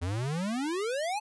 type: exponential sweep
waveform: square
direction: up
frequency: 82.41 to 879 Hz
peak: -30 dBFS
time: 0.01-1.2 s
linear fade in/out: 20 ms
effects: resampled to 24000 Hz